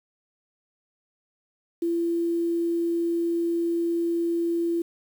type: tone with quantisation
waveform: sine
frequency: 338.7 Hz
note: E4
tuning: 47 cents sharp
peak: -22 dBFS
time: 1.82-4.82 s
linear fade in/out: 5 ms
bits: 8
effects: none